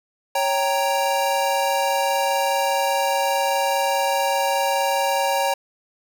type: chord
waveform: square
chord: G diminished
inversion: second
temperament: equal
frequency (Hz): 554.4 / 784 / 932.3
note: Db5 / G5 / Bb5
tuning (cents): 0 / 0 / 0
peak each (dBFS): -24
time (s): 0.35-5.54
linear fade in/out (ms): 5
effects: none